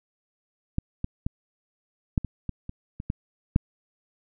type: clicks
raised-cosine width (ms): 5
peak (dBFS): -12 / -15 / -14 / -9 / -19 / -17 / -22 / -22 / -14 / -6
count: 10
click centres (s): 0.784 / 1.044 / 1.265 / 2.178 / 2.247 / 2.493 / 2.694 / 3.001 / 3.101 / 3.561
effects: none